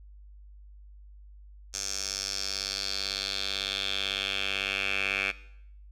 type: tone with band-pass filter sweep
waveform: 10% pulse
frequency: 98 Hz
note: G2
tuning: in tune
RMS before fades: -32 dBFS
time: 1.73-5.32 s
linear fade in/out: 20 ms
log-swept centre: 6200 to 2400 Hz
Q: 4
effects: noise-tail reverb RT60 0.7 s tail -17 dB re dry + added 50 Hz sine -47 dBFS peak until 5.91 s